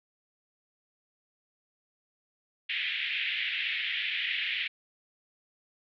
pink band-pass noise, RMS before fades -32 dBFS, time 2.69-4.68 s, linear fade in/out 10 ms, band 1900 to 3400 Hz, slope 48 dB/octave, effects none

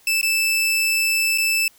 sawtooth tone with dropouts, 2637 Hz, E7, in tune, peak -14 dBFS, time 0.07-1.68 s, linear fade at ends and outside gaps 2 ms, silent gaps 0.213-0.229 / 1.377-1.382 s, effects white hiss -54 dBFS RMS until 1.78 s

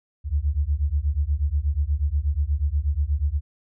sine beating tone pair, 68.8 / 77.1 Hz, C#2 / D#2, -12 / -15 cents, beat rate 8.3 Hz, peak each -23 dBFS, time 0.24-3.41 s, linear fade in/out 50 ms, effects none

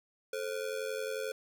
square ring-modulated tone, 483.8 Hz, B4, 36 cents flat, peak -32 dBFS, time 0.33-1.32 s, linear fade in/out 2 ms, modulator 45.6 Hz, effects none

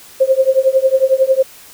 sine tone with tremolo, 529 Hz, C5, 19 cents sharp, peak -5 dBFS, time 0.2-1.43 s, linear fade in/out 10 ms, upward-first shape triangle, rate 11 Hz, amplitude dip 100%, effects white hiss -40 dBFS RMS until 1.73 s

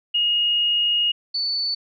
sine tone pair in turn, 2867 / 4485 Hz, F7 / C#8, +45 / +19 cents, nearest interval minor sixth, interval 774 cents, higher second, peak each -17 / -21 dBFS, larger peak first, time 0.14-1.12 / 1.34-1.75 s, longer first, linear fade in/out 10 ms, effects none

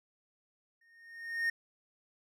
triangle tone with exponential growth, 1843 Hz, A#6, 20 cents flat, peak -25 dBFS, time 0.81-1.5 s, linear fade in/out 5 ms, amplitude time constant 150 ms, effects none

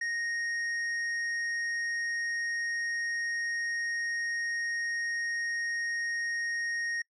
sine tone with hard clipping, 1864.7 Hz, A#6, in tune, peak -32 dBFS, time 0.01-7.02 s, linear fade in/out 5 ms, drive 7 dB, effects noise-tail reverb RT60 0.1 s tail -25 dB re dry + low-pass 9000 Hz 12 dB/octave

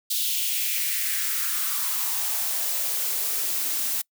blue noise with high-pass filter sweep, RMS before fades -26 dBFS, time 0.1-4.02 s, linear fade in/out 10 ms, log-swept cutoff 3600 to 230 Hz, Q 2.9, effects noise-tail reverb RT60 0.1 s tail -25 dB re dry

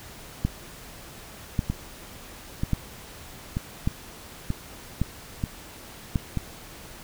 two click trains, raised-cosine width 5 ms, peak -13 / -10 dBFS, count 6 / 6, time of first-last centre 1.7-6.373 / 0.45-6.158 s, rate 1.07 / 0.876 Hz, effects pink hiss -44 dBFS RMS until 7.03 s

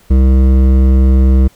sine tone with hard clipping, 65.41 Hz, C2, in tune, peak -7 dBFS, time 0.1-1.48 s, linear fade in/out 10 ms, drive 12 dB, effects pink hiss -48 dBFS RMS until 1.55 s

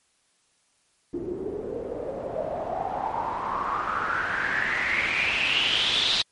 white noise with low-pass filter sweep, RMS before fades -27 dBFS, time 1.13-6.22 s, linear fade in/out 5 ms, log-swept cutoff 330 to 3900 Hz, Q 6.9, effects white hiss -67 dBFS RMS until 6.31 s + MP3 48 kbps

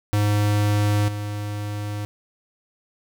square tone with level steps, 103.83 Hz, G#2, in tune, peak -18 / -27 dBFS, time 0.13-2.05 s, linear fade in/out 0 ms, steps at 1.08 s, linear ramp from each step 5 ms, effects none

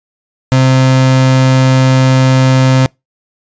35% pulse tone, 130.81 Hz, C3, in tune, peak -4 dBFS, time 0.52-2.86 s, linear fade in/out 0 ms, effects noise-tail reverb RT60 0.2 s tail -26 dB re dry + resampled to 16000 Hz

